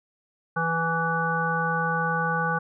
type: harmonic tone with a mistuned harmonic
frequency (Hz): 164.81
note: E3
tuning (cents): 0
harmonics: 1 / 3 / 5 / 7 / 9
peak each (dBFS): -29 / -32 / -29 / -29 / -27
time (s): 0.56-2.59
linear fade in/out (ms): 10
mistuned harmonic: 5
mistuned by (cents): +16
effects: none